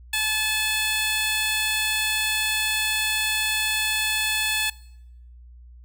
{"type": "tone with high-pass filter", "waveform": "15% pulse", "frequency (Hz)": 864, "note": "A5", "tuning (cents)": -32, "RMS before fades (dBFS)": -24, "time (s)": [0.13, 4.7], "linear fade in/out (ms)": 5, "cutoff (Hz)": 1900, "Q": 0.58, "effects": ["noise-tail reverb RT60 0.8 s tail -22 dB re dry", "added 60 Hz sine -43 dBFS peak until 5.84 s"]}